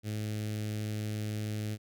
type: tone with notch filter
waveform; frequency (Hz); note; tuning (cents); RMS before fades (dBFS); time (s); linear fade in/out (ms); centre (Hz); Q
sawtooth; 106.6; G#2; +46; -35; 0.03-1.78; 50; 1000; 0.59
effects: none